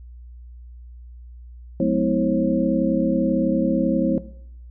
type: tone cluster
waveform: sine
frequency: 182.2 / 214.6 / 252.9 / 322.6 / 539 Hz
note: F#3 / A3 / B3 / E4 / C#5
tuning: -26 / -43 / +41 / -37 / -49 cents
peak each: -23 dBFS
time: 1.8-4.18 s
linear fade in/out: 2 ms
effects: noise-tail reverb RT60 0.7 s tail -18 dB re dry + added 60 Hz sine -38 dBFS peak until 4.7 s